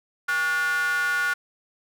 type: tone with high-pass filter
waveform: square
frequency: 160.5 Hz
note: E3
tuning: 46 cents flat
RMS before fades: -24 dBFS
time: 0.28-1.34 s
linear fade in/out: 10 ms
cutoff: 1400 Hz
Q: 8.6
effects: none